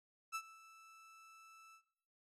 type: tone with ADSR envelope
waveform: 30% pulse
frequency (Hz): 1318.5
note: E6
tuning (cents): 0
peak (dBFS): -35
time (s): 0.32-1.82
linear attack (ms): 33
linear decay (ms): 63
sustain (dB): -22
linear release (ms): 79
effects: noise-tail reverb RT60 0.8 s tail -20 dB re dry + AAC 32 kbps